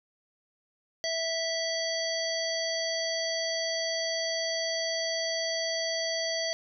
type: harmonic tone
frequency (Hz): 656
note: E5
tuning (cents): -9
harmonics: 1 / 3 / 5 / 7 / 9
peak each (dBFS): -32 / -36 / -38 / -33 / -38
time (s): 1.04-6.53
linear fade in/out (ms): 0
effects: none